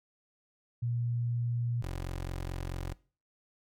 sine / 20% pulse tone pair in turn, 119.1 / 44.61 Hz, A#2 / F1, +38 / +38 cents, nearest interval octave + perfect fourth, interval 1700 cents, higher first, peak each -29 / -30 dBFS, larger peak first, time 0.82-1.82 / 1.82-2.94 s, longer second, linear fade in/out 10 ms, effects noise-tail reverb RT60 0.4 s tail -22 dB re dry + AAC 64 kbps

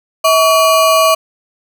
square ring-modulated tone, 889 Hz, A5, 18 cents sharp, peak -5 dBFS, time 0.24-1.15 s, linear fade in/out 10 ms, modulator 244 Hz, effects none

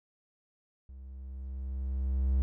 triangle tone with level ramp, 65.8 Hz, C2, 10 cents sharp, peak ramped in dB -43 to -21 dBFS, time 0.89-2.42 s, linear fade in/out 0 ms, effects none

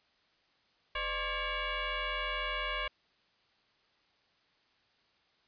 sine tone with frequency modulation, 604 Hz, D5, 48 cents sharp, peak -32 dBFS, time 0.95-2.88 s, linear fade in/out 5 ms, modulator 558 Hz, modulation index 4.6, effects white hiss -70 dBFS RMS until 5.47 s + resampled to 11025 Hz

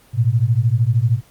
sine beating tone pair, 110 / 123 Hz, A2 / B2, 0 / -7 cents, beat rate 13 Hz, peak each -16 dBFS, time 0.13-1.21 s, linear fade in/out 50 ms, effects pink hiss -51 dBFS RMS until 1.3 s + Opus 24 kbps

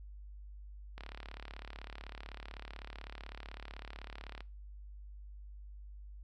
click train, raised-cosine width 0.3 ms, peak -30 dBFS, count 124, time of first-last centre 0.98-4.406 s, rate 35.9 Hz, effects noise-tail reverb RT60 0.3 s tail -22 dB re dry + added 50 Hz sine -47 dBFS peak until 6.23 s

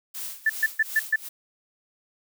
blue noise with tremolo, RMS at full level -33 dBFS, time 0.14-1.29 s, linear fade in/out 10 ms, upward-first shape sine, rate 2.7 Hz, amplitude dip 85%
sine tone bursts, 1760 Hz, A6, in tune, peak -17 dBFS, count 5, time 0.46-1.16 s, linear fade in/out 5 ms, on 36 ms, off 130 ms
effects none

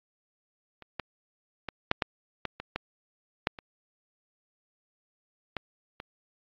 clicks, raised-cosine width 0.3 ms, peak -29 / -15 / -17 / -6 / -9 / -14 / -20 / -14 / -8 / -25 / -15 / -22 dBFS, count 12, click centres 0.823 / 0.997 / 1.687 / 1.914 / 2.022 / 2.453 / 2.6 / 2.76 / 3.471 / 3.588 / 5.567 / 6.001 s, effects low-pass 4000 Hz 12 dB/octave + AAC 48 kbps

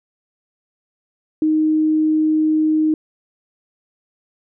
sine tone, 311.1 Hz, D#4, in tune, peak -13 dBFS, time 1.42-2.94 s, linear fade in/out 2 ms, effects none

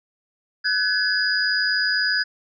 sine tone cluster, 1509 / 1701 / 4922 Hz, F#6 / G#6 / D#8, +34 / +41 / -20 cents, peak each -23 dBFS, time 0.64-2.24 s, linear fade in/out 20 ms, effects none

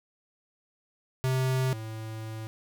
square tone pair in turn, 130.3 / 110.42 Hz, C3 / A2, -7 / +7 cents, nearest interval minor third, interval 286 cents, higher first, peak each -25 / -36 dBFS, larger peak first, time 1.24-1.73 / 1.73-2.47 s, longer second, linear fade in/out 0 ms, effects none

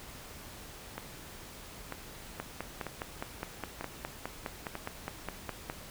two click trains, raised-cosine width 0.5 ms, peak -22 / -20 dBFS, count 5 / 17, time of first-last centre 0.98-4.754 / 2.4-5.699 s, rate 1.06 / 4.85 Hz, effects pink hiss -48 dBFS RMS until 5.9 s

